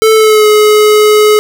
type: tone with pitch glide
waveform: square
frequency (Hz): 440 to 424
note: A4 to G#4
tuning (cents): 0 to +36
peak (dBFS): -4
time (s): 0.02-1.39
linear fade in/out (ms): 0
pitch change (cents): -64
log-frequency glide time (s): 0.13-0.47
effects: none